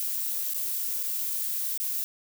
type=noise with dropouts; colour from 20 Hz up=violet; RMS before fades=-30 dBFS; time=0-2.04 s; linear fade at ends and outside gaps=0 ms; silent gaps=0.536-0.545 / 1.03-1.035 / 1.776-1.8 s; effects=none